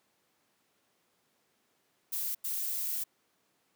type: noise bursts at uneven times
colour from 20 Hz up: violet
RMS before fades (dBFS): -34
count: 2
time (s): 2.12-2.35 / 2.44-3.04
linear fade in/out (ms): 10
effects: pink hiss -73 dBFS RMS until 3.75 s + high-pass 200 Hz 12 dB/octave